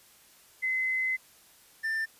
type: tone pair in turn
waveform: sine / triangle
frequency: 2045 / 1785.7 Hz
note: C7 / A6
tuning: -40 / +25 cents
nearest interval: major second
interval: 235 cents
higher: first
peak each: -26 dBFS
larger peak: neither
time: 0.62-1.17 / 1.83-2.06 s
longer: first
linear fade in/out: 20 ms
effects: white hiss -58 dBFS RMS until 2.19 s + resampled to 32000 Hz